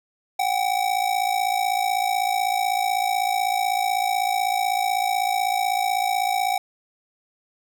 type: ring-modulated tone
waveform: square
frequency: 762 Hz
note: G5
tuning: 49 cents flat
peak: -18 dBFS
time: 0.39-6.58 s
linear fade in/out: 5 ms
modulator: 28 Hz
effects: none